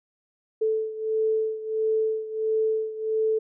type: beating tone pair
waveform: sine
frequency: 438.3 / 439.8 Hz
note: A4 / A4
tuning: -7 / -1 cents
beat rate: 1.5 Hz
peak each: -24 / -28 dBFS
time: 0.61-3.39 s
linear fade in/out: 10 ms
effects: none